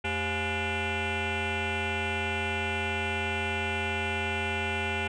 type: tone with frequency modulation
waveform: sine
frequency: 1150 Hz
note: D6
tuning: 37 cents flat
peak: -25 dBFS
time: 0.04-5.08 s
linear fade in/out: 10 ms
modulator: 309 Hz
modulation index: 5.6
effects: tanh soft clip ceiling -26 dBFS